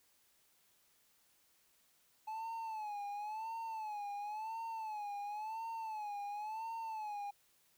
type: tone with vibrato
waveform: triangle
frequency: 860 Hz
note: A5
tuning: 40 cents flat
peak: -38 dBFS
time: 2.27-7.31 s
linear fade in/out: 10 ms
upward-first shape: sine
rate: 0.95 Hz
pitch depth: 100 cents each way
effects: white hiss -72 dBFS RMS until 7.77 s